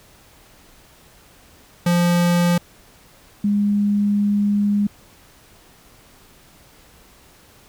square / sine tone pair in turn, 174.2 / 204.7 Hz, F3 / G#3, -4 / -25 cents, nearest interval minor third, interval 279 cents, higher second, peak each -15 dBFS, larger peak neither, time 1.86-2.58 / 3.44-4.87 s, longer second, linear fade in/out 5 ms, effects pink hiss -50 dBFS RMS until 7.68 s

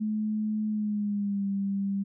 sine tone with pitch glide, 214.3 to 197.65 Hz, A3 to G3, -45 to +15 cents, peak -26 dBFS, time 0-2.04 s, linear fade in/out 20 ms, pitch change -140 cents, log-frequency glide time 0.68-1.47 s, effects none

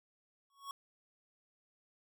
square tone with exponential growth, 1108.7 Hz, C#6, in tune, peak -39 dBFS, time 0.5-0.71 s, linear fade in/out 1 ms, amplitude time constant 45 ms, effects none

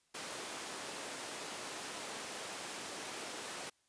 pink high-pass noise, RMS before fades -44 dBFS, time 0.14-3.7 s, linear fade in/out 10 ms, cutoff 330 Hz, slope 12 dB/octave, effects white hiss -75 dBFS RMS until 3.88 s + resampled to 22050 Hz

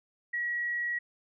sine tone, 1916 Hz, A#6, 47 cents sharp, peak -29 dBFS, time 0.33-0.99 s, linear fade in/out 10 ms, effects none

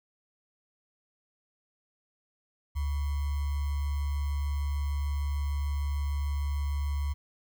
sine tone with sample-and-hold, 71.7 Hz, D2, 41 cents flat, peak -27 dBFS, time 2.75-7.14 s, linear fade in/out 20 ms, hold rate 1050 Hz, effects none

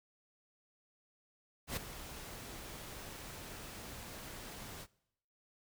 pink noise with ADSR envelope, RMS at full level -36 dBFS, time 1.67-4.87 s, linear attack 98 ms, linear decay 8 ms, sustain -12 dB, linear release 49 ms, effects noise-tail reverb RT60 0.8 s tail -23 dB re dry

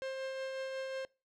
45% pulse tone with tremolo, 530 Hz, C5, 22 cents sharp, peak -36 dBFS, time 0.02-1.05 s, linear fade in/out 0 ms, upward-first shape triangle, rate 5.5 Hz, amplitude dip 30%, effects noise-tail reverb RT60 0.3 s tail -24 dB re dry + low-pass 5000 Hz 12 dB/octave

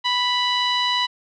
sawtooth tone with low-pass filter, 987.8 Hz, B5, in tune, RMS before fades -21 dBFS, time 0.04-1.07 s, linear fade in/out 20 ms, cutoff 3600 Hz, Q 7.9, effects none

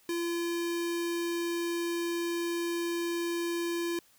square tone with notch filter, 341.4 Hz, F4, 39 cents flat, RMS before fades -32 dBFS, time 0.09-3.99 s, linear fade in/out 2 ms, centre 700 Hz, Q 0.8, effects white hiss -63 dBFS RMS until 4.18 s

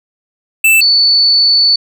square / sine tone pair in turn, 2649 / 4474 Hz, E7 / C#8, +8 / +15 cents, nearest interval major sixth, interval 907 cents, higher second, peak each -6 dBFS, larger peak neither, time 0.64-0.81 / 0.81-1.76 s, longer second, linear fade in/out 5 ms, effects none

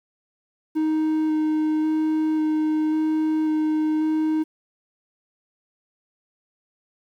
triangle tone with vibrato, 311.1 Hz, D#4, in tune, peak -17 dBFS, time 0.75-4.44 s, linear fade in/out 20 ms, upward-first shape square, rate 0.92 Hz, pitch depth 8 cents each way, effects 9-bit

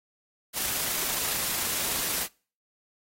white noise with amplitude modulation, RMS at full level -28 dBFS, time 0.53-2.28 s, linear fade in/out 50 ms, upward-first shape sine, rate 26.8 Hz, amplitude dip 25%, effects noise-tail reverb RT60 0.4 s tail -25 dB re dry + AAC 48 kbps

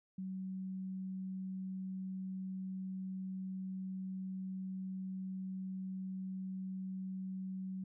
sine tone, 188.6 Hz, F#3, 33 cents sharp, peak -39 dBFS, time 0.18-7.84 s, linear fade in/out 5 ms, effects none

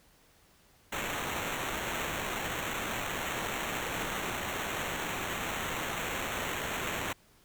blue noise with sample-and-hold, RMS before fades -35 dBFS, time 0.92-7.13 s, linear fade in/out 5 ms, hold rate 4900 Hz, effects pink hiss -63 dBFS RMS until 7.44 s

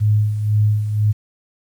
sine tone with tremolo, 105.8 Hz, G#2, 33 cents sharp, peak -11 dBFS, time 0-1.13 s, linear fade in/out 20 ms, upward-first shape sine, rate 2 Hz, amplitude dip 60%, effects 8-bit

